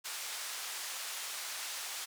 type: band-pass noise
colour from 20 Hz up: white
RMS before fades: -41 dBFS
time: 0.04-2.06 s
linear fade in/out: 20 ms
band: 790 to 8900 Hz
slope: 12 dB/octave
effects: none